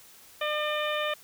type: harmonic tone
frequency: 602 Hz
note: D5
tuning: 43 cents sharp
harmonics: 1 / 2 / 3 / 4 / 5 / 6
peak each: -30 / -33 / -35 / -36 / -37 / -38 dBFS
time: 0.41-1.14 s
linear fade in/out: 5 ms
effects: white hiss -53 dBFS RMS until 1.23 s